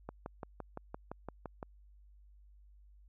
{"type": "click train", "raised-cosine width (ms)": 1, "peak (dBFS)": -27, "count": 10, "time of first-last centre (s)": [0.09, 1.628], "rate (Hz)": 5.85, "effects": ["added 50 Hz sine -57 dBFS peak until 3.08 s"]}